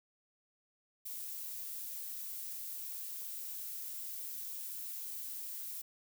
violet noise, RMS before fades -43 dBFS, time 1.05-5.82 s, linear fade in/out 10 ms, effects none

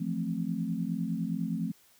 sine chord, F major seventh, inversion third, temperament equal with one note detuned, 164.81 / 174.61 / 219.2 / 261.6 Hz, E3 / F3 / A3 / C4, 0 / 0 / -6 / 0 cents, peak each -37 / -33 / -34 / -36 dBFS, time 0-1.72 s, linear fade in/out 10 ms, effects white hiss -62 dBFS RMS until 1.99 s + high-pass 60 Hz 12 dB/octave

